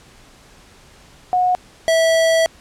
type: tone pair in turn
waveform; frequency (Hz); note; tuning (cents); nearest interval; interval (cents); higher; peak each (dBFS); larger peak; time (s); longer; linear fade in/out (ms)
sine / square; 728 / 653.2; F#5 / E5; -28 / -16; major second; 188; first; -13; neither; 1.33-1.55 / 1.88-2.46; second; 0
effects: pink hiss -47 dBFS RMS until 2.6 s + low-pass 9000 Hz 12 dB/octave